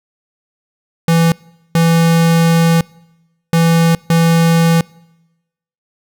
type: tone bursts at uneven times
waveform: square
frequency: 166.1 Hz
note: E3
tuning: 13 cents sharp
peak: -9 dBFS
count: 4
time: 1.08-1.32 / 1.75-2.81 / 3.53-3.95 / 4.1-4.81 s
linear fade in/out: 2 ms
effects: noise-tail reverb RT60 1.0 s tail -25 dB re dry